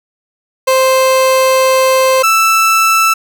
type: tone pair in turn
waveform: 30% pulse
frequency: 523.3 / 1322.4 Hz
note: C5 / E6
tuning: 0 / +5 cents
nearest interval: octave + major third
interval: 1605 cents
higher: second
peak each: -5 dBFS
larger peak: neither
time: 0.67-2.23 / 2.23-3.14 s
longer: first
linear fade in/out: 10 ms
effects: none